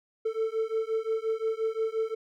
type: beating tone pair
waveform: triangle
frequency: 441.7 / 447.4 Hz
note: A4 / A4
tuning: +7 / +29 cents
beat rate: 5.7 Hz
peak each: -28 dBFS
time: 0.25-2.15 s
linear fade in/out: 10 ms
effects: none